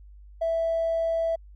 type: tone with tanh clipping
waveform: triangle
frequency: 659.3 Hz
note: E5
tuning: in tune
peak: -22 dBFS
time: 0.41-1.36 s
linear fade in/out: 10 ms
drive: 1 dB
effects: added 50 Hz sine -45 dBFS peak until 1.55 s + Opus 48 kbps